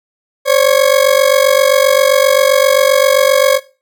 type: ring-modulated tone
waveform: 40% pulse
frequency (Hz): 550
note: C#5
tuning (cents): -14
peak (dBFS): -4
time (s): 0.45-3.6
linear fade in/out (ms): 50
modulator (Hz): 23.8
effects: noise-tail reverb RT60 0.3 s tail -17 dB re dry